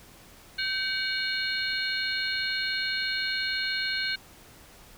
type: tone cluster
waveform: sine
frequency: 1546 / 2263 / 2894 / 3675 / 4233 Hz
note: G6 / C#7 / F#7 / A#7 / C8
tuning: -24 / +35 / -39 / -25 / +19 cents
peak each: -31 / -34 / -37 / -37 / -31 dBFS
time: 0.58-4.16 s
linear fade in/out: 10 ms
effects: pink hiss -52 dBFS RMS until 4.97 s